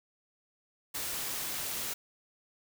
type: noise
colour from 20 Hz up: white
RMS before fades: -36 dBFS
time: 0.94-1.94 s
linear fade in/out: 10 ms
effects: none